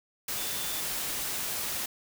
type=tone in noise; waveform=sine; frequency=3520 Hz; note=A7; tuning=in tune; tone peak=-42 dBFS; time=0.37-0.81 s; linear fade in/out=5 ms; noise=white; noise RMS=-33 dBFS; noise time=0.28-1.86 s; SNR=-12 dB; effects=none